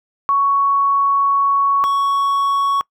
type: tone pair in turn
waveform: sine / triangle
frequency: 1114 / 1114 Hz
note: C#6 / C#6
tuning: +8 / +8 cents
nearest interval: unison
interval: 0 cents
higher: neither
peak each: -12 dBFS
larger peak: neither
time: 0.29-1.84 / 1.84-2.81 s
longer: first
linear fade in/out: 0 ms
effects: noise-tail reverb RT60 0.1 s tail -24 dB re dry